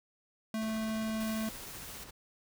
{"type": "tone", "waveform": "square", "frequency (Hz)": 220, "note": "A3", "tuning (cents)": 0, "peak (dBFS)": -33, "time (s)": [0.54, 1.49], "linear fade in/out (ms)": 2}
{"type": "noise with tremolo", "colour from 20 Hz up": "pink", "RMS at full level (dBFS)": -48, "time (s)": [0.61, 2.11], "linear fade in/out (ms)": 10, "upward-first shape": "sine", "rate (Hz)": 15, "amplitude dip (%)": 35}
{"type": "noise", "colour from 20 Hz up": "white", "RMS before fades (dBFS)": -47, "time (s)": [1.2, 2.04], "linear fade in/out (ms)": 5}
{"effects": []}